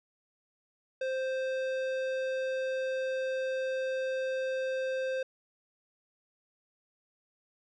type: tone with tanh clipping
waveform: sine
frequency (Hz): 523.3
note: C5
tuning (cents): 0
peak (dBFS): -32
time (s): 1.01-5.23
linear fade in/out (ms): 5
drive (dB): 15
effects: none